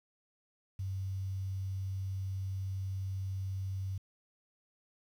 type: tone with quantisation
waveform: sine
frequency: 95.8 Hz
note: G2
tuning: 39 cents flat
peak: -34 dBFS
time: 0.79-3.98 s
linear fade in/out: 5 ms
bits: 10
effects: none